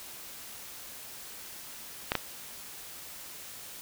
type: clicks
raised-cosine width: 0.3 ms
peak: -10 dBFS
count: 2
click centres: 2.119 / 2.153 s
effects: white hiss -45 dBFS RMS until 3.81 s